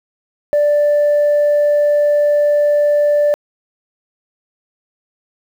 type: tone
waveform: sine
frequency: 587.3 Hz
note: D5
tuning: in tune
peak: -8 dBFS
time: 0.53-3.34 s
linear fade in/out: 0 ms
effects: tanh soft clip ceiling -8 dBFS + 7-bit